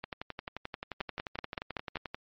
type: two click trains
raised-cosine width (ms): 0.3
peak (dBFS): -20 / -16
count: 25 / 6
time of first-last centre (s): 0.04-2.145 / 1.01-1.957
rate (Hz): 11.4 / 5.28
effects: low-pass 4000 Hz 12 dB/octave + MP3 32 kbps